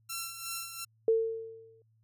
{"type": "tone with tremolo", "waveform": "5% pulse", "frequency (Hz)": 1353, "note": "E6", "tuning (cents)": 45, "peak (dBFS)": -23, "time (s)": [0.09, 0.85], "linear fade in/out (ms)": 10, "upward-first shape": "sine", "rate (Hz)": 2.8, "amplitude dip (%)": 60}
{"type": "tone with exponential decay", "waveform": "sine", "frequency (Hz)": 449.8, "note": "A4", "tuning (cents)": 38, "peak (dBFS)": -20, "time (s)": [1.08, 1.82], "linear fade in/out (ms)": 2, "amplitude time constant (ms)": 160}
{"effects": ["added 111 Hz sine -65 dBFS peak until 2.03 s"]}